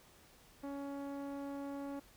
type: tone with low-pass filter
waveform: sawtooth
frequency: 280 Hz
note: C#4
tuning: 18 cents sharp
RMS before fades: -43 dBFS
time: 0.63-2 s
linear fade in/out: 10 ms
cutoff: 990 Hz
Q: 0.81
effects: pink hiss -63 dBFS RMS until 2.16 s